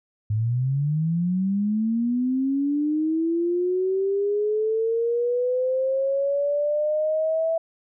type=linear sweep; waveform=sine; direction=up; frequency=103.6 to 659.3 Hz; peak=-20 dBFS; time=0.3-7.58 s; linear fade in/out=5 ms; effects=none